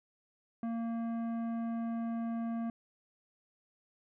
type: tone with tanh clipping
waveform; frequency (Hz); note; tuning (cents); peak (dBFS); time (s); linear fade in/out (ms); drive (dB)
sine; 230.1; A#3; -22; -35; 0.63-2.7; 2; 12
effects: none